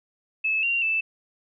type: tone with pitch steps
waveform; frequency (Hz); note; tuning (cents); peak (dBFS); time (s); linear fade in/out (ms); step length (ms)
sine; 2605 / 2763 / 2640; E7 / F7 / E7; -21 / -19 / +2; -21; 0.44-1.01; 10; 190
effects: none